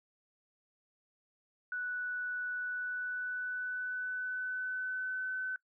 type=tone with pitch glide; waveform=sine; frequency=1480 to 1515.5 Hz; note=F#6 to F#6; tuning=0 to +41 cents; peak=-34 dBFS; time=1.72-5.56 s; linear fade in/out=2 ms; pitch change=+41 cents; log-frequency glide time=2.52-5.31 s; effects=noise-tail reverb RT60 0.1 s tail -21 dB re dry